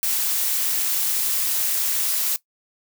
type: noise with amplitude modulation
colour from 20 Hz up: blue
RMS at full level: -20 dBFS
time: 0.03-2.36 s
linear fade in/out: 0 ms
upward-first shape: sine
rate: 269 Hz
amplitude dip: 50%
effects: noise-tail reverb RT60 0.1 s tail -18 dB re dry